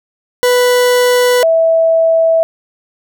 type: tone pair in turn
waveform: 40% pulse / sine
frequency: 493.9 / 654.3 Hz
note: B4 / E5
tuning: 0 / -13 cents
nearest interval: perfect fourth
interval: 487 cents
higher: second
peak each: -7 dBFS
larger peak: neither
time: 0.43-1.43 / 1.43-2.43 s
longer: neither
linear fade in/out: 0 ms
effects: none